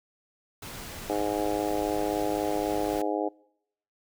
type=noise; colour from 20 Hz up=pink; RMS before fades=-40 dBFS; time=0.62-3.02 s; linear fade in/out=5 ms
type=harmonic tone; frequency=103.83 Hz; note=G#2; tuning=in tune; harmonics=3 / 4 / 5 / 6 / 7 / 8; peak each=-31 / -32 / -33 / -34 / -34 / -35 dBFS; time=1.09-3.29 s; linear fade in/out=10 ms
effects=noise-tail reverb RT60 0.8 s tail -26 dB re dry